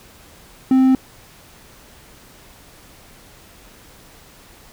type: tone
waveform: triangle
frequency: 261.6 Hz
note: C4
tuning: in tune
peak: -8 dBFS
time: 0.71-0.95 s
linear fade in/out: 2 ms
effects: pink hiss -46 dBFS RMS until 4.72 s